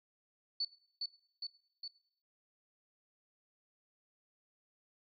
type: tone with echo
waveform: sine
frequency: 4472 Hz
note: C#8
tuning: 14 cents sharp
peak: -32 dBFS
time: 0.6-0.65 s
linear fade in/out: 5 ms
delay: 410 ms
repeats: 3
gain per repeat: -3 dB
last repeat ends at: 1.88 s
effects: noise-tail reverb RT60 0.7 s tail -21 dB re dry